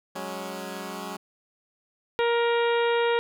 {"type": "chord", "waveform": "10% pulse", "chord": "F# suspended second", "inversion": "none", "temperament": "equal", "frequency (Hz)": [185, 207.7, 277.2], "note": ["F#3", "G#3", "C#4"], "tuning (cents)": [0, 0, 0], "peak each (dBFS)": [-28, -29, -31], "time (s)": [0.15, 1.17], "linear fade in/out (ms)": 10}
{"type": "harmonic tone", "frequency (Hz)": 470, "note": "A#4", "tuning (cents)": 14, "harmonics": [1, 2, 3, 4, 5, 6, 7, 8], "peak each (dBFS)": [-22, -28, -32, -34, -36, -38, -39, -40], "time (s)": [2.19, 3.19], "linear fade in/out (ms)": 0}
{"effects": []}